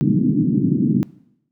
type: band-pass noise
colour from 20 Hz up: white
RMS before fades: -17 dBFS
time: 0.01-1.03 s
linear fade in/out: 0 ms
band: 130 to 300 Hz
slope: 48 dB/octave
effects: noise-tail reverb RT60 0.8 s tail -21 dB re dry